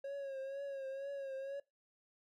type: tone with vibrato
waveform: triangle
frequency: 547 Hz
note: C#5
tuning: 23 cents flat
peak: -38 dBFS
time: 0.04-1.6 s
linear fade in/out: 5 ms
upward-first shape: triangle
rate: 2.1 Hz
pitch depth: 55 cents each way
effects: noise-tail reverb RT60 0.2 s tail -21 dB re dry